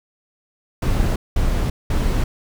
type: noise bursts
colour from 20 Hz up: brown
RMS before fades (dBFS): -18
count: 3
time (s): 0.82-2.24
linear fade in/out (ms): 5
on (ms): 340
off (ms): 200
effects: none